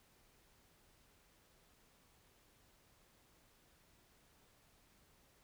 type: silence
effects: pink hiss -70 dBFS RMS until 5.43 s